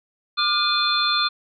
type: tone cluster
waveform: sine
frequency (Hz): 1191 / 1425 / 2464 / 3532 / 4168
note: D6 / F6 / D#7 / A7 / C8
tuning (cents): +24 / +34 / -17 / +6 / -7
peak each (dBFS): -23 / -27 / -31 / -23 / -23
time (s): 0.37-1.29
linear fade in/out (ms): 20
effects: none